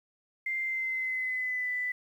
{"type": "tone with pitch glide", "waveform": "sine", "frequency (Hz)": [2093, 1991.6], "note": ["C7", "B6"], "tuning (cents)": [0, 14], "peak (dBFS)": -29, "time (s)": [0.46, 1.92], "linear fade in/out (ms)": 5, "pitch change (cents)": -86, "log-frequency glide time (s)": [0.6, 1.7], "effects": ["10-bit"]}